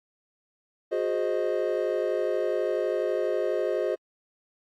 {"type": "chord", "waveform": "triangle", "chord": "Ab dominant seventh", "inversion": "third", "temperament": "equal with one note detuned", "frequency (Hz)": [363.2, 415.3, 523.3, 622.3], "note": ["Gb4", "Ab4", "C5", "Eb5"], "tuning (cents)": [-32, 0, 0, 0], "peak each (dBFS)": -28, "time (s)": [0.91, 3.96], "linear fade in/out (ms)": 20, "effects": ["AAC 64 kbps"]}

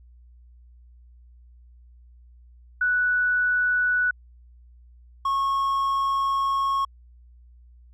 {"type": "tone pair in turn", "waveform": ["sine", "triangle"], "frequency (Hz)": [1479, 1094.6], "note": ["F#6", "C#6"], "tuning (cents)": [-1, -22], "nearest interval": "perfect fourth", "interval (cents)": 521, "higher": "first", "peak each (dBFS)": -19, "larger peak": "neither", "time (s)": [[2.81, 4.11], [5.25, 6.85]], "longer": "second", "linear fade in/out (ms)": 5, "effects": ["added 60 Hz sine -48 dBFS peak until 7.93 s"]}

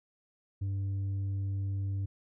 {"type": "tone with tanh clipping", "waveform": "triangle", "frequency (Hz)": 98, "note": "G2", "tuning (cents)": 0, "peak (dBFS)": -31, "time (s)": [0.61, 2.06], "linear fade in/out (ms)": 10, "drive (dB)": 8, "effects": []}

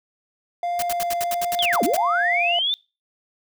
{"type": "tone with vibrato", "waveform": "triangle", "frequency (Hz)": 697, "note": "F5", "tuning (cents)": -4, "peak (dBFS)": -20, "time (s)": [0.63, 2.59], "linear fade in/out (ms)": 2, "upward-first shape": "triangle", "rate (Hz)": 1.4, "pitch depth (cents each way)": 9}
{"type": "noise bursts", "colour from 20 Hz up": "white", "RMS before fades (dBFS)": -28, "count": 12, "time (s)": [0.79, 1.968], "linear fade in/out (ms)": 2, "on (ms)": 34, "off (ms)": 70}
{"type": "linear two-way sweep", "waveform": "sine", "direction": "down then up", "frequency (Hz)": [3614, 196, 3614], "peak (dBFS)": -19, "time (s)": [1.59, 2.74], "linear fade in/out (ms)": 0, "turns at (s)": 1.83}
{"effects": ["noise-tail reverb RT60 0.3 s tail -24 dB re dry"]}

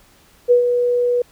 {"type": "tone with ADSR envelope", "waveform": "sine", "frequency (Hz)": 487.4, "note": "B4", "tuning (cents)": -23, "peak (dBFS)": -7, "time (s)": [0.48, 1.22], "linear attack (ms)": 31, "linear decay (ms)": 110, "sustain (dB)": -7, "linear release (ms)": 4, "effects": ["pink hiss -52 dBFS RMS until 1.31 s"]}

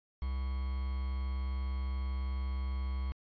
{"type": "tone with quantisation", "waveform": "triangle", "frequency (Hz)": 65.9, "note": "C2", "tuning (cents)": 13, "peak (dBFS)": -30, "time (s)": [0.22, 3.12], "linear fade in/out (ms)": 0, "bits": 8, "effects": ["resampled to 11025 Hz"]}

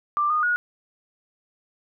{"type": "tone with pitch steps", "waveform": "sine", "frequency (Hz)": [1182, 1228, 1449], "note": ["D6", "D#6", "F#6"], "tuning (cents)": [11, -23, -37], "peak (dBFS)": -19, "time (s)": [0.17, 0.56], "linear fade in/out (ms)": 0, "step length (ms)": 130, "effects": []}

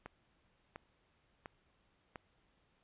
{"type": "click train", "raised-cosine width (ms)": 0.5, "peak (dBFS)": -30, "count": 4, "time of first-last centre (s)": [0.06, 2.158], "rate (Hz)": 1.43, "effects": ["pink hiss -74 dBFS RMS until 2.83 s", "resampled to 8000 Hz"]}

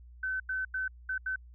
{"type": "tone bursts at uneven times", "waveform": "sine", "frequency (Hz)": 1524, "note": "G6", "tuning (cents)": -49, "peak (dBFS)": -30, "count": 5, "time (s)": [[0.23, 0.4], [0.49, 0.65], [0.74, 0.88], [1.09, 1.18], [1.26, 1.36]], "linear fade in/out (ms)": 5, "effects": ["added 60 Hz sine -49 dBFS peak until 1.54 s"]}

